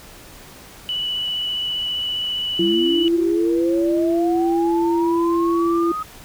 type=tone with vibrato; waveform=sine; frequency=2960 Hz; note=F#7; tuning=in tune; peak=-21 dBFS; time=0.89-3.08 s; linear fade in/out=0 ms; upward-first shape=triangle; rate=15 Hz; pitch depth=16 cents each way
type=linear sweep; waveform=sine; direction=up; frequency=173.4 to 1269 Hz; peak=-23 dBFS; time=2.59-6.03 s; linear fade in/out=5 ms
type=tone; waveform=sine; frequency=337.5 Hz; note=E4; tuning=41 cents sharp; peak=-16 dBFS; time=2.59-5.92 s; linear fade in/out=5 ms
effects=pink hiss -42 dBFS RMS until 6.24 s